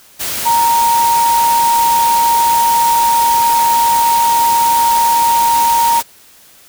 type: tone in noise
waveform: sine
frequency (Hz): 932.3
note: A#5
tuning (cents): 0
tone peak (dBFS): -9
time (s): 0.45-6.01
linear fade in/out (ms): 20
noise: white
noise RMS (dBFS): -20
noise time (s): 0.19-6.03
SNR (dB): +8
effects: white hiss -44 dBFS RMS until 6.68 s